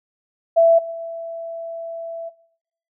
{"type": "tone with level steps", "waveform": "sine", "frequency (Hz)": 665, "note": "E5", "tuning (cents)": 15, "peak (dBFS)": [-9, -27], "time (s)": [0.56, 2.3], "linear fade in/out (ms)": 20, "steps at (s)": 0.78, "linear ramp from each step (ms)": 10, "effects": ["noise-tail reverb RT60 0.7 s tail -21 dB re dry"]}